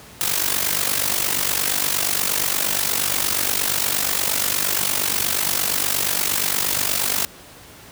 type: noise with amplitude modulation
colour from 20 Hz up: white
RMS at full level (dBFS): -18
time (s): 0.21-7.25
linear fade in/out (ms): 0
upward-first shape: sine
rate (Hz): 48.5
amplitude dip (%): 75
effects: pink hiss -43 dBFS RMS until 7.91 s + high-pass 60 Hz 12 dB/octave